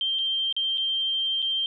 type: tone with dropouts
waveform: sine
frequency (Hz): 3154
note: G7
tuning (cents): +10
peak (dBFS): -23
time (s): 0.01-1.66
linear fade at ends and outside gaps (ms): 1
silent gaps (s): 0.187-0.19 / 0.526-0.565 / 0.775-0.78 / 1.42-1.425
effects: none